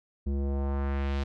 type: tone with low-pass filter sweep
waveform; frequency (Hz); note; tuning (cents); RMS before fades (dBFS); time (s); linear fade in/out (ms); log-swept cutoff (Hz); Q
square; 69.3; C#2; 0; -29; 0.26-1.24; 10; 280 to 4500; 1.2
effects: none